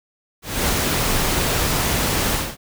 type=noise with ADSR envelope; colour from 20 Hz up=pink; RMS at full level=-18 dBFS; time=0.42-2.57 s; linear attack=270 ms; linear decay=4 ms; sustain=-2 dB; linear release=240 ms; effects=none